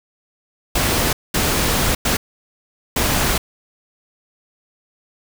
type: noise bursts at uneven times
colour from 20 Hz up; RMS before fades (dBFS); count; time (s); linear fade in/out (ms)
pink; -18; 4; 0.75-1.13 / 1.34-1.95 / 2.05-2.17 / 2.96-3.38; 5
effects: none